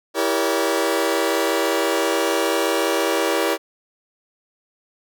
sawtooth chord, E diminished seventh, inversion none, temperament just, 329.6 / 395.6 / 474.7 / 569.6 Hz, E4 / G4 / Bb4 / Db5, 0 / +16 / +31 / +47 cents, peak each -20 dBFS, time 0.14-3.58 s, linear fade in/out 50 ms, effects none

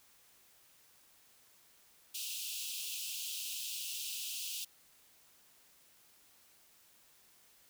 pink high-pass noise, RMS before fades -41 dBFS, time 2.14-4.65 s, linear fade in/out 10 ms, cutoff 2600 Hz, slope 96 dB/octave, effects white hiss -65 dBFS RMS until 7.69 s

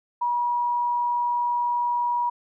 sine tone, 963 Hz, B5, 44 cents flat, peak -21 dBFS, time 0.21-2.3 s, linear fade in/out 10 ms, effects none

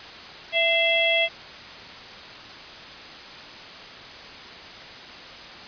harmonic tone with a mistuned harmonic, 663 Hz, E5, 10 cents sharp, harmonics 1 / 3 / 4 / 5, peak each -24 / -24 / -24 / -24 dBFS, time 0.52-1.29 s, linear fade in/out 50 ms, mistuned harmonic 3, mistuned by +68 cents, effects white hiss -40 dBFS RMS until 5.67 s + resampled to 11025 Hz

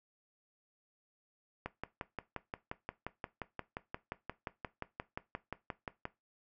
click train, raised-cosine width 0.5 ms, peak -23 dBFS, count 26, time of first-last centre 1.66-6.054 s, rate 5.69 Hz, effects noise-tail reverb RT60 0.2 s tail -17 dB re dry

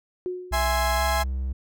sine tone with exponential decay, 363.3 Hz, F#4, 32 cents flat, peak -24 dBFS, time 0.26-0.86 s, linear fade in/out 0 ms, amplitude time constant 130 ms
triangle tone with pitch glide, 61.74 to 65.37 Hz, B1 to C2, 0 to -1 cents, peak -23 dBFS, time 0.51-1.53 s, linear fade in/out 10 ms, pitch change +99 cents, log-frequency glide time 0.95-1.02 s
30% pulse chord, E augmented, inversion none, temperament equal, 659.3 / 830.6 / 1046.5 Hz, E5 / G#5 / B#5, 0 / 0 / 0 cents, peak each -25 / -23 / -26 dBFS, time 0.52-1.24 s, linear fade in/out 20 ms
effects none

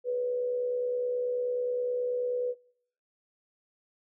sine tone with amplitude modulation, 493.5 Hz, B4, 1 cent flat, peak -25 dBFS, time 0.04-2.55 s, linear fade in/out 50 ms, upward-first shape sine, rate 69.4 Hz, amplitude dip 40%, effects noise-tail reverb RT60 0.7 s tail -25 dB re dry

